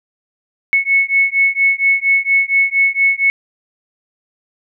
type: beating tone pair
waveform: sine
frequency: 2200 / 2204.3 Hz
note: C#7 / C#7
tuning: -14 / -10 cents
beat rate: 4.3 Hz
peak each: -14 dBFS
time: 0.73-3.3 s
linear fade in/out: 0 ms
effects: none